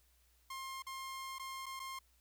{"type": "tone with dropouts", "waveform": "sawtooth", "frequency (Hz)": 1063, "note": "C6", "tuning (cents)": 27, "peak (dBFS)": -39, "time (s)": [0.5, 1.99], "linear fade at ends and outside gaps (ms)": 5, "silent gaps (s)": [[0.823, 0.866], [1.385, 1.395], [1.659, 1.663], [1.795, 1.799]], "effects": ["added 60 Hz sine -70 dBFS peak until 2.2 s", "white hiss -73 dBFS RMS until 2.2 s"]}